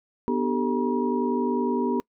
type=tone cluster; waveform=sine; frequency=245.7 / 296.6 / 388.5 / 439.7 / 956 Hz; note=B3 / D4 / G4 / A4 / A#5; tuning=-9 / +17 / -16 / -1 / +43 cents; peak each=-25 / -32 / -27 / -31 / -30 dBFS; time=0.28-2 s; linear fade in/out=0 ms; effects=noise-tail reverb RT60 0.1 s tail -25 dB re dry